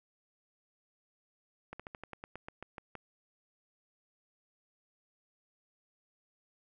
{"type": "slowing click train", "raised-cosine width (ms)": 0.5, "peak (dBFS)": -28, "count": 12, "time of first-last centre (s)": [1.73, 2.953], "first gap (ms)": 66, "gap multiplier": 1.1, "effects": []}